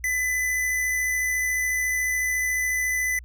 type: tone with amplitude modulation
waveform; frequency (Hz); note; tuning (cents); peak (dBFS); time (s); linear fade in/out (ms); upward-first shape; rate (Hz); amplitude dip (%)
square; 2005; B6; +26; -22; 0.04-3.19; 2; sine; 74; 25
effects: added 60 Hz sine -40 dBFS peak until 3.24 s